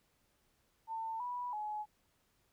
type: tone with pitch steps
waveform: sine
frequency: 897 / 981 / 846 Hz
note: A5 / B5 / G#5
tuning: +33 / -12 / +32 cents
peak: -37 dBFS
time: 0.87-1.86 s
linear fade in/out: 50 ms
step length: 330 ms
effects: pink hiss -75 dBFS RMS until 2.52 s